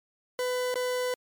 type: tone with dropouts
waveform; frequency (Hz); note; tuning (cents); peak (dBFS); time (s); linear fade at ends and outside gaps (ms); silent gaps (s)
40% pulse; 500; B4; +21; -26; 0.39-1.14; 1; 0.742-0.756
effects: MP3 96 kbps